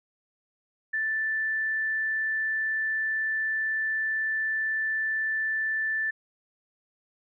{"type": "tone", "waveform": "sine", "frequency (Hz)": 1762, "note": "A6", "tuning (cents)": 2, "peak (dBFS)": -25, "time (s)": [0.93, 6.11], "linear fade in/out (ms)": 10, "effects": []}